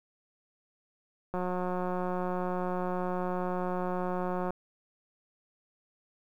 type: click train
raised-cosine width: 1 ms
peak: -20 dBFS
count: 574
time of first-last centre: 1.34-4.506 s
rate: 181 Hz
effects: 10-bit